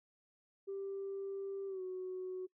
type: tone with pitch glide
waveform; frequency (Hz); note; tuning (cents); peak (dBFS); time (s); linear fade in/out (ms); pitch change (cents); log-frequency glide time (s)
sine; 392.3 to 370.3; G4 to F#4; +1 to +1; -38; 0.67-2.47; 20; -100; 1.67-1.82
effects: noise-tail reverb RT60 0.1 s tail -22 dB re dry + tanh soft clip ceiling -35 dBFS